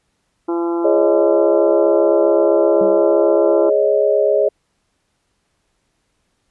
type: harmonic tone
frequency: 170 Hz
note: F3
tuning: 46 cents flat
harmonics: 2 / 3 / 4 / 5 / 6 / 7 / 8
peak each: -17 / -31 / -31 / -29 / -31 / -39 / -35 dBFS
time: 0.48-3.7 s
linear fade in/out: 10 ms
type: chord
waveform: sine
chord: Ab suspended fourth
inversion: none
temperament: equal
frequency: 415.3 / 554.4 / 622.3 Hz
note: Ab4 / Db5 / Eb5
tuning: 0 / 0 / 0 cents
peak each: -16 dBFS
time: 0.84-4.49 s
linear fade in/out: 10 ms
type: tone with exponential decay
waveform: sine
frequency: 196 Hz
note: G3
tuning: in tune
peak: -22 dBFS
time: 2.81-3.17 s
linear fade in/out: 2 ms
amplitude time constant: 78 ms
effects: pink hiss -67 dBFS RMS until 6.5 s + resampled to 24000 Hz